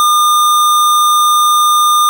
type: tone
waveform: square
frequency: 1209 Hz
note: D6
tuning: 50 cents sharp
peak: -8 dBFS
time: 0-2.09 s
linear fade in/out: 0 ms
effects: none